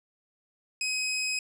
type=tone; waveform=20% pulse; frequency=2531 Hz; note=D#7; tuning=29 cents sharp; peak=-23 dBFS; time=0.81-1.39 s; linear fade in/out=2 ms; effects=low-pass 12000 Hz 12 dB/octave